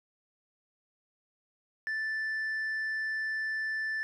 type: tone with tanh clipping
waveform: triangle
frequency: 1760 Hz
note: A6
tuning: in tune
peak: -31 dBFS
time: 1.87-4.03 s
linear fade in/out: 0 ms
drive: 7 dB
effects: none